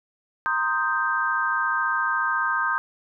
sine chord, C minor seventh, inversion third, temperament equal, 932.3 / 1046.5 / 1244.5 / 1568 Hz, Bb5 / C6 / Eb6 / G6, 0 / 0 / 0 / 0 cents, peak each -30 / -29 / -26 / -24 dBFS, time 0.46-2.78 s, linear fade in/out 0 ms, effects none

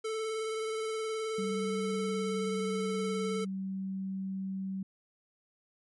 square tone with vibrato, 440 Hz, A4, in tune, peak -33 dBFS, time 0.04-3.45 s, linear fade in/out 10 ms, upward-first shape triangle, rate 19 Hz, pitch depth 24 cents each way
sine tone with pitch glide, 194 to 191.66 Hz, G3 to G3, -18 to -39 cents, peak -33 dBFS, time 1.38-4.83 s, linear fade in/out 5 ms, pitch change -21 cents, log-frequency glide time 1.49-2.62 s
effects MP3 48 kbps

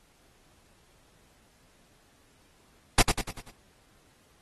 pink noise with echo, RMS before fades -18 dBFS, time 2.98-3.02 s, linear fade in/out 5 ms, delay 97 ms, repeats 5, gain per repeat -6 dB, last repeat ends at 3.505 s, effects pink hiss -63 dBFS RMS until 4.41 s + AAC 32 kbps

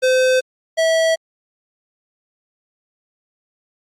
square tone pair in turn, 514 / 650.4 Hz, C5 / E5, -31 / -23 cents, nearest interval major third, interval 408 cents, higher second, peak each -13 / -14 dBFS, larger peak first, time 0.02-0.41 / 0.77-1.16 s, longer neither, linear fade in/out 20 ms, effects low-pass 8000 Hz 12 dB/octave + Opus 48 kbps

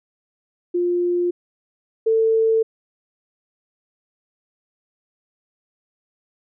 sine tone pair in turn, 351.9 / 446.7 Hz, F4 / A4, +13 / +26 cents, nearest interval major third, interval 413 cents, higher second, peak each -17 / -14 dBFS, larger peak second, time 0.74-1.31 / 2.06-2.63 s, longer neither, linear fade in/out 10 ms, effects none

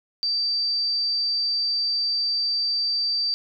sine tone, 4656 Hz, D8, 16 cents flat, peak -21 dBFS, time 0.23-3.34 s, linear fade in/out 0 ms, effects none

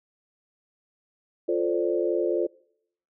sine chord, D minor seventh, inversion first, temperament equal, 349.2 / 440 / 523.3 / 587.3 Hz, F4 / A4 / C5 / D5, 0 / 0 / 0 / 0 cents, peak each -25 / -28 / -29 / -30 dBFS, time 1.48-2.47 s, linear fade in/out 10 ms, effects noise-tail reverb RT60 0.7 s tail -24 dB re dry

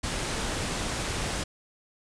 pink low-pass noise, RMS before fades -31 dBFS, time 0.03-1.44 s, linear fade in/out 10 ms, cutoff 9700 Hz, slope 48 dB/octave, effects none

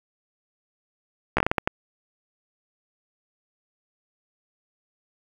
slowing click train, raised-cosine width 0.5 ms, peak -5 dBFS, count 8, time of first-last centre 1.37-1.675 s, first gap 14 ms, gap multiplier 1.37, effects 7-bit

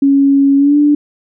sine tone with pitch glide, 277.2 to 293.3 Hz, C#4 to D4, 0 to -2 cents, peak -6 dBFS, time 0.02-0.95 s, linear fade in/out 5 ms, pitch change +98 cents, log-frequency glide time 0.57-0.77 s, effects none

